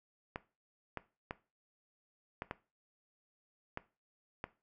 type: clicks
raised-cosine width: 0.5 ms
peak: -23 dBFS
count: 7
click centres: 0.359 / 0.973 / 1.309 / 2.421 / 2.511 / 3.774 / 4.441 s
effects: noise-tail reverb RT60 0.3 s tail -17 dB re dry